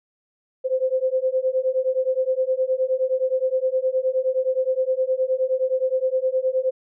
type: beating tone pair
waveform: sine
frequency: 514 / 523.6 Hz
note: C5 / C5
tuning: -31 / +1 cents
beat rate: 9.6 Hz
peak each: -22 dBFS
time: 0.64-6.71 s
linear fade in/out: 20 ms
effects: none